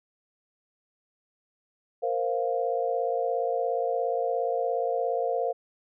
sine chord, Bb suspended second, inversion none, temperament equal, 466.2 / 523.3 / 698.5 Hz, Bb4 / C5 / F5, 0 / 0 / 0 cents, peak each -29 dBFS, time 2.02-5.53 s, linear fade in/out 20 ms, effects none

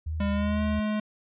sine tone with vibrato, 77.78 Hz, D#2, in tune, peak -28 dBFS, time 0.06-0.8 s, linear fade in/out 10 ms, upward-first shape triangle, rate 2.7 Hz, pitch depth 32 cents each way
square tone with pitch glide, 201.4 to 212.5 Hz, G3 to G#3, +47 to +40 cents, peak -26 dBFS, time 0.2-1 s, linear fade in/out 5 ms, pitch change +93 cents, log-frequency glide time 0.31-0.62 s
effects resampled to 8000 Hz

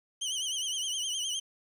25% pulse tone with vibrato, 3060 Hz, G7, 42 cents flat, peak -27 dBFS, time 0.21-1.4 s, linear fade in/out 10 ms, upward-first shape triangle, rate 9.7 Hz, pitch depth 110 cents each way, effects resampled to 32000 Hz + 10-bit

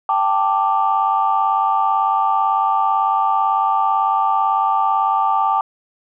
sine chord, G suspended second, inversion none, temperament just, 784 / 882 / 1176 Hz, G5 / A5 / D6, 0 / +4 / +2 cents, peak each -18 dBFS, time 0.09-5.61 s, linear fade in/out 2 ms, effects tanh soft clip ceiling -5 dBFS

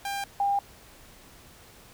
sawtooth / sine tone pair in turn, 797 / 801.5 Hz, G5 / G5, +28 / +38 cents, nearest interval unison, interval 10 cents, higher second, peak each -26 / -22 dBFS, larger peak second, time 0.05-0.24 / 0.4-0.59 s, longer neither, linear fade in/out 2 ms, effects pink hiss -52 dBFS RMS until 1.93 s

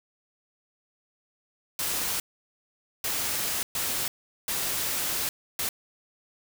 white noise bursts at uneven times, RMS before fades -29 dBFS, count 5, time 1.79-2.2 / 3.04-3.63 / 3.75-4.08 / 4.48-5.29 / 5.59-5.69 s, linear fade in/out 2 ms, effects none

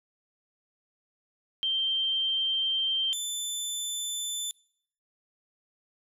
sine / 20% pulse tone pair in turn, 3144 / 3525 Hz, G7 / A7, +4 / +2 cents, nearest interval major second, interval 198 cents, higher second, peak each -25 dBFS, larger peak neither, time 1.63-3.13 / 3.13-4.51 s, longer first, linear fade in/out 0 ms, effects noise-tail reverb RT60 0.7 s tail -25 dB re dry

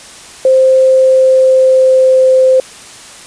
sine tone with pitch glide, 523.3 to 519.7 Hz, C5 to C5, 0 to -12 cents, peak -4 dBFS, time 0.45-2.6 s, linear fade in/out 2 ms, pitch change -12 cents, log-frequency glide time 0.89-2.28 s, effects white hiss -33 dBFS RMS until 3.26 s + resampled to 22050 Hz

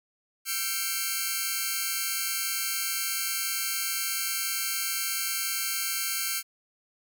5% pulse tone cluster, 1355 / 1563 / 2158 / 2319 Hz, E6 / G6 / C#7 / D7, +47 / -6 / -47 / -22 cents, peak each -23 dBFS, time 0.45-6.43 s, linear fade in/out 50 ms, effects none

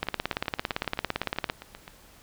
two click trains, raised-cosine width 0.3 ms, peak -24 / -10 dBFS, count 15 / 27, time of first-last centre 0.07-1.879 / 0.03-1.499 s, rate 7.74 / 17.7 Hz, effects pink hiss -54 dBFS RMS until 2.22 s

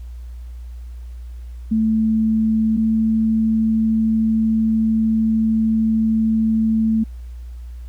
sine tone pair in turn, 220.5 / 221.7 Hz, A3 / A3, +4 / +13 cents, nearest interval unison, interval 9 cents, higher second, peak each -14 dBFS, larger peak neither, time 1.71-2.77 / 2.77-7.04 s, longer second, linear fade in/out 10 ms, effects added 60 Hz sine -30 dBFS peak until 7.88 s + pink hiss -57 dBFS RMS until 7.88 s

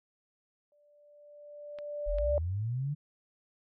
sine tone with exponential growth, 587.3 Hz, D5, in tune, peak -25 dBFS, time 0.72-2.38 s, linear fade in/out 1 ms, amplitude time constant 360 ms
clicks, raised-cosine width 0.3 ms, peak -32 dBFS, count 2, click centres 1.787 / 2.185 s
sine linear sweep, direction up, 34.65 to 150.6 Hz, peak -30 dBFS, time 2.06-2.95 s, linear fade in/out 20 ms
effects none

